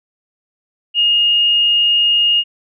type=tone; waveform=sine; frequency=2849 Hz; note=F7; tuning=34 cents sharp; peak=-10 dBFS; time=0.94-2.44 s; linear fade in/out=50 ms; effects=none